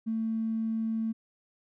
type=tone with tanh clipping; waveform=triangle; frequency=223.4 Hz; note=A3; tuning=27 cents sharp; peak=-27 dBFS; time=0.06-1.13 s; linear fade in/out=20 ms; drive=2 dB; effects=none